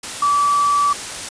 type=tone in noise; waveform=sine; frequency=1154 Hz; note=D6; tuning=31 cents flat; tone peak=-13 dBFS; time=0.22-0.93 s; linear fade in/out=5 ms; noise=white; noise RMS=-28 dBFS; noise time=0.03-1.29 s; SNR=+12 dB; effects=resampled to 22050 Hz